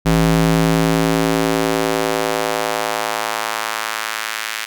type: tone with high-pass filter sweep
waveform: square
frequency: 55 Hz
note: A1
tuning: in tune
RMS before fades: -18 dBFS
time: 0.05-4.66 s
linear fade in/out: 20 ms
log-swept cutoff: 120 to 1900 Hz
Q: 1.2
effects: none